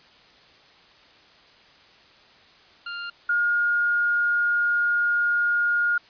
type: tone pair in turn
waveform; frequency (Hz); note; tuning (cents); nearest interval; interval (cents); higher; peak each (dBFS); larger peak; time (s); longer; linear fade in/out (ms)
sawtooth / sine; 1400 / 1424.5; F6 / F6; +4 / +34; unison; 30; second; -27 / -19; second; 2.86-3.1 / 3.29-5.98; second; 5
effects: white hiss -53 dBFS RMS until 6.09 s + resampled to 11025 Hz